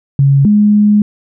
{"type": "tone pair in turn", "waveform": "sine", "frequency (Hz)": [138.59, 208.5], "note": ["C#3", "G#3"], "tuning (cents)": [0, 7], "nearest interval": "perfect fifth", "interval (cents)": 707, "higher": "second", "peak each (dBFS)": -5, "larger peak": "neither", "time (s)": [[0.19, 0.45], [0.45, 1.02]], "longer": "second", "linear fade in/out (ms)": 2, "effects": []}